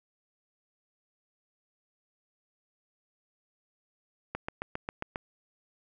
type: click train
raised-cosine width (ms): 0.5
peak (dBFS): -18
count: 7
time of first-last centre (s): 4.35-5.159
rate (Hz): 7.42
effects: none